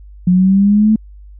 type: linear sweep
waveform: sine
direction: up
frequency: 177.7 to 220 Hz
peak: -7 dBFS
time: 0.27-0.96 s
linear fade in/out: 5 ms
effects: added 50 Hz sine -34 dBFS peak until 1.39 s